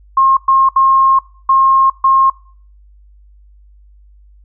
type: tone bursts at uneven times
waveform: sine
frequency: 1071 Hz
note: C6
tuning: 40 cents sharp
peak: -6 dBFS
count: 5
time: 0.17-0.37 / 0.48-0.69 / 0.76-1.19 / 1.49-1.9 / 2.04-2.3 s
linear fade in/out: 5 ms
effects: noise-tail reverb RT60 0.5 s tail -23 dB re dry + added 50 Hz sine -41 dBFS peak until 4.44 s